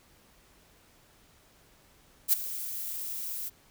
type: noise with ADSR envelope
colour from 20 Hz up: violet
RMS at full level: -20 dBFS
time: 2.28-3.5 s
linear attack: 48 ms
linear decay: 14 ms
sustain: -16 dB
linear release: 24 ms
effects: pink hiss -61 dBFS RMS until 3.7 s